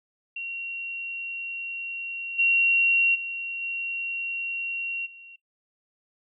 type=tone with level steps; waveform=sine; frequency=2745 Hz; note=F7; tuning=31 cents flat; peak=-30 / -17 / -29 / -27 / -43 dBFS; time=0.36-5.36 s; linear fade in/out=5 ms; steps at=2.38 / 3.14 / 3.61 / 5.05 s; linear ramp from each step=20 ms; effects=noise-tail reverb RT60 0.1 s tail -18 dB re dry